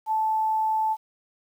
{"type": "tone", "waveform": "sine", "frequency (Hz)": 875, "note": "A5", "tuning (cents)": -10, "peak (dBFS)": -21, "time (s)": [0.06, 0.97], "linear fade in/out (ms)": 50, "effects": ["9-bit"]}